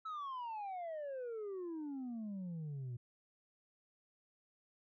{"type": "exponential sweep", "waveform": "sine", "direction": "down", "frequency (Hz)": [1318.5, 117.6], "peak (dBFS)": -38, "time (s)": [0.05, 2.97], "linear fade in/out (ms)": 10, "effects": ["tanh soft clip ceiling -40 dBFS"]}